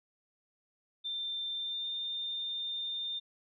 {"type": "tone with pitch glide", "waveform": "sine", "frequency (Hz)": [3578, 3611], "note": ["A7", "A7"], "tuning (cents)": [28, 44], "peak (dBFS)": -34, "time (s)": [1.04, 3.2], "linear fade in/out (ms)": 20, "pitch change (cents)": 16, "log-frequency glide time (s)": [1.57, 1.87], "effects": []}